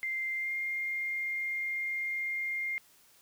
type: tone with pitch glide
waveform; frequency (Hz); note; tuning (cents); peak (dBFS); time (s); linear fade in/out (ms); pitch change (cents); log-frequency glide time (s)
sine; 2093 to 2116; C7 to C7; 0 to +19; -31; 0.03-2.78; 0; +19; 0.36-0.52
effects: white hiss -62 dBFS RMS until 3.21 s